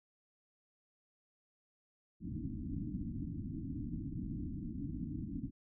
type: low-pass noise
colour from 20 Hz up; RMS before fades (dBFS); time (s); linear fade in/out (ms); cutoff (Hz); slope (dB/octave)
white; -41; 2.2-5.51; 50; 310; 96
effects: none